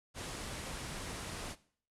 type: low-pass noise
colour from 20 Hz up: pink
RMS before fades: -43 dBFS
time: 0.14-1.56 s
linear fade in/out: 50 ms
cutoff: 11000 Hz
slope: 48 dB/octave
effects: noise-tail reverb RT60 0.5 s tail -18 dB re dry